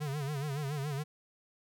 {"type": "tone with vibrato", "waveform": "square", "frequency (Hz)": 143.7, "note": "D3", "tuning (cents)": -37, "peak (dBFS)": -34, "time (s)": [0, 1.04], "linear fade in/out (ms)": 20, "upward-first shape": "sine", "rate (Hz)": 7.1, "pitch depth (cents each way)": 110, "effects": []}